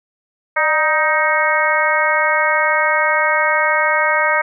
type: harmonic tone with a mistuned harmonic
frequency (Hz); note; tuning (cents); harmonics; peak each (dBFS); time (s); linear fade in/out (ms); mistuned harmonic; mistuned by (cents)
313; D#4; +10; 2 / 3 / 4 / 5 / 6 / 7; -20 / -20 / -20 / -20 / -20 / -20; 0.56-4.42; 10; 2; -65
effects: none